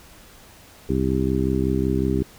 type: harmonic tone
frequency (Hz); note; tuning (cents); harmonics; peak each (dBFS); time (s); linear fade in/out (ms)
65.41; C2; 0; 1 / 2 / 3 / 4 / 5 / 6; -26 / -26 / -26 / -26 / -26 / -26; 0.89-2.23; 5
effects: pink hiss -48 dBFS RMS until 2.38 s